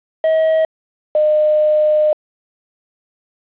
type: tone pair in turn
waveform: triangle / sine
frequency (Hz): 638 / 609.2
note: D#5 / D#5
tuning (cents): +43 / -37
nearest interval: minor second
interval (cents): 80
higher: first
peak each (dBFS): -9 / -10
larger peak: first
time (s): 0.24-0.65 / 1.15-2.13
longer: second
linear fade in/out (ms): 2
effects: resampled to 8000 Hz + 7-bit